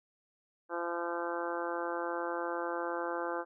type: harmonic tone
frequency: 171.4 Hz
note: F3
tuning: 32 cents flat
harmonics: 2 / 3 / 4 / 5 / 6 / 7 / 8 / 9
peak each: -39 / -38 / -43 / -41 / -43 / -43 / -44 / -43 dBFS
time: 0.69-3.45 s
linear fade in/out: 50 ms
effects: none